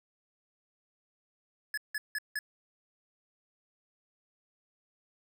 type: tone bursts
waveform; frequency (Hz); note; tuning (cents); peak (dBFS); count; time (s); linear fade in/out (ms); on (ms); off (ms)
square; 1708; G#6; +48; -32; 4; 1.74-2.39; 2; 35; 170
effects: none

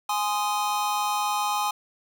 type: chord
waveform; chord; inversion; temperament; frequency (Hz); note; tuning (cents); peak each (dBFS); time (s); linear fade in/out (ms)
square; Ab major; none; just; 830.6 / 1038.3 / 1245.9; Ab5 / C6 / Eb6; 0 / -14 / +2; -27 / -30 / -31; 0.09-1.71; 5
effects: 8-bit

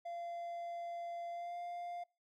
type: tone with pitch glide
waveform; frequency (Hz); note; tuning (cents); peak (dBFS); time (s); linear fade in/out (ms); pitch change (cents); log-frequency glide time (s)
triangle; 688 to 699.6; F5 to F5; -26 to +3; -39; 0.05-2.04; 10; +29; 1.3-1.57
effects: noise-tail reverb RT60 0.3 s tail -25 dB re dry

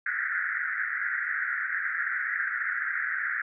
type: band-pass noise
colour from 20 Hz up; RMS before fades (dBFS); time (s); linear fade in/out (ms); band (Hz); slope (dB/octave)
pink; -30; 0.06-3.42; 5; 1400 to 2000; 96
effects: none

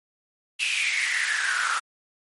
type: noise with high-pass filter sweep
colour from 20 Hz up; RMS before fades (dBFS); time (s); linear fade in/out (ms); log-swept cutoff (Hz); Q
pink; -25; 0.59-1.8; 20; 2700 to 1300; 9.5
effects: MP3 48 kbps

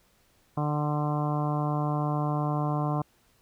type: harmonic tone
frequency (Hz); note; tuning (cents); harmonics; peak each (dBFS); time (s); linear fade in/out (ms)
148.8; D3; +23; 1 / 2 / 3 / 4 / 5 / 6 / 7 / 8 / 9; -27 / -33 / -40 / -37 / -34 / -42 / -35 / -43 / -47; 0.57-3.02; 5
effects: pink hiss -65 dBFS RMS until 3.41 s

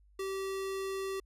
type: tone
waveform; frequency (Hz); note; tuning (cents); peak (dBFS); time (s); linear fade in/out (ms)
square; 386.5; G4; -24; -35; 0.19-1.2; 5
effects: added 50 Hz sine -60 dBFS peak until 1.25 s + resampled to 32000 Hz

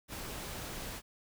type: noise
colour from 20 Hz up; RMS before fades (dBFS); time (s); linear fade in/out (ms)
pink; -42; 0.08-1.02; 50
effects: none

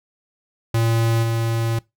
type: tone with level steps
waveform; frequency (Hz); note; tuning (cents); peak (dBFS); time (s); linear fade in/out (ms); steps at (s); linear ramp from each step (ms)
square; 114.5; A#2; -31; -17 / -20; 0.74-1.79; 5; 1.22; 20
effects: noise-tail reverb RT60 0.2 s tail -22 dB re dry

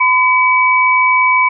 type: tone pair together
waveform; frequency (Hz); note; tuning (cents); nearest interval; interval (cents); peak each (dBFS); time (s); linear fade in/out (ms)
sine; 1014.3 / 2277; B5 / C#7; +46 / +46; octave + major second; 1400; -11; 0-1.49; 10
effects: none

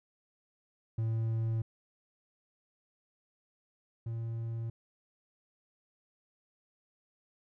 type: tone pair in turn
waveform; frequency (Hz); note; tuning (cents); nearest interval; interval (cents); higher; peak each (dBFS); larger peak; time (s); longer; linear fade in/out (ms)
triangle; 112.7 / 114.6; A2 / A#2; +42 / -29; unison; 29; second; -27 / -32; first; 0.98-1.62 / 4.06-4.7; neither; 5
effects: none

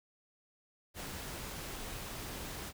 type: noise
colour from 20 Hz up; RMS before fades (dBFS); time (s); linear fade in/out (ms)
pink; -43; 0.94-2.73; 50
effects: none

